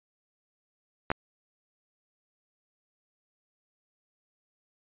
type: clicks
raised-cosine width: 0.5 ms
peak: -12 dBFS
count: 2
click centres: 1.103 / 1.116 s
effects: resampled to 8000 Hz